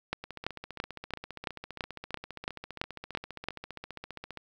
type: two click trains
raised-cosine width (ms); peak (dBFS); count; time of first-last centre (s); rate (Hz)
0.3; -24 / -14; 63 / 11; 0.24-4.373 / 0.13-3.486; 15 / 2.98
effects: 9-bit